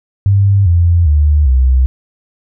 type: tone with pitch steps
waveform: sine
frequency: 99.2 / 85.86 / 74.32 / 64.32 Hz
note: G2 / F2 / D2 / C2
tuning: +21 / -29 / +21 / -29 cents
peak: -6 dBFS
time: 0.26-1.86 s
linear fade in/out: 0 ms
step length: 400 ms
effects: none